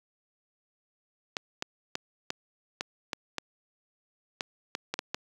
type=clicks; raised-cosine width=0.2 ms; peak=-13 dBFS; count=12; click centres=1.368 / 1.624 / 1.954 / 2.304 / 2.809 / 3.132 / 3.383 / 4.408 / 4.751 / 4.94 / 4.991 / 5.145 s; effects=high-pass 150 Hz 12 dB/octave + 8-bit